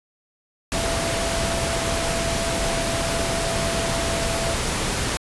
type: tone in noise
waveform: sine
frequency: 669 Hz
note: E5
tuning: 25 cents sharp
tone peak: -27 dBFS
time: 0.74-4.54 s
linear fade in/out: 0 ms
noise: pink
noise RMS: -24 dBFS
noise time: 0.72-5.17 s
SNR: -6 dB
effects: resampled to 24000 Hz